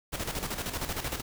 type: noise with tremolo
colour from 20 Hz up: pink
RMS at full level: -32 dBFS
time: 0.12-1.22 s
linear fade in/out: 20 ms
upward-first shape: square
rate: 13 Hz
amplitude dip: 60%
effects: none

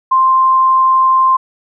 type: tone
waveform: sine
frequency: 1048 Hz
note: C6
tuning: 2 cents sharp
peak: -7 dBFS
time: 0.11-1.37 s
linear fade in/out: 10 ms
effects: none

